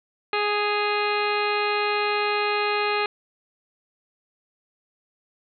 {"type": "harmonic tone with a mistuned harmonic", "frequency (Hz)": 415.3, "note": "G#4", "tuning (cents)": 0, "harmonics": [1, 2, 3, 4, 5, 6, 7, 8, 9, 10], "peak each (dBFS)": [-26, -28, -28, -33, -32, -29, -36, -40, -41, -35], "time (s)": [0.33, 3.06], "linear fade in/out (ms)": 2, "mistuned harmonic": 7, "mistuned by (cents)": -48, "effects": []}